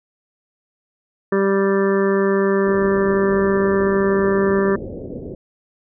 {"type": "harmonic tone", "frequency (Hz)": 196, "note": "G3", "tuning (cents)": 0, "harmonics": [1, 2, 3, 5, 6, 7, 8, 9], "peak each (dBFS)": [-20, -16, -26, -30, -28, -35, -33, -29], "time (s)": [1.32, 4.76], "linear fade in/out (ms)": 5}
{"type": "low-pass noise", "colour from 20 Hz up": "white", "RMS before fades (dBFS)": -31, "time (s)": [2.66, 5.35], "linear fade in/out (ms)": 5, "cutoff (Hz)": 540, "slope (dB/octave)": 48}
{"effects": []}